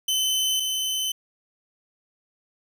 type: tone pair in turn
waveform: sawtooth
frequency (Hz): 3047 / 3047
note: G7 / G7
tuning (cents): -50 / -50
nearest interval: unison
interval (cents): 0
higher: neither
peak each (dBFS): -18 / -21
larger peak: first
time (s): 0.08-0.6 / 0.6-1.12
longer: neither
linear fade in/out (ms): 5
effects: none